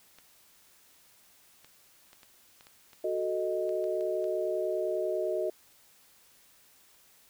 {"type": "clicks", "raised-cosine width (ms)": 0.2, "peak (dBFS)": -35, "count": 11, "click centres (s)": [0.186, 1.646, 2.131, 2.232, 2.609, 2.669, 2.932, 3.692, 3.841, 4.009, 4.242]}
{"type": "chord", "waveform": "sine", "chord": "D# diminished", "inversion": "first", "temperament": "equal", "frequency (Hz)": [370, 440, 622.3], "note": ["F#4", "A4", "D#5"], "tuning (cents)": [0, 0, 0], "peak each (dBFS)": [-32, -35, -31], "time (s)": [3.04, 5.5], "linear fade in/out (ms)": 5}
{"effects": ["white hiss -61 dBFS RMS until 7.29 s"]}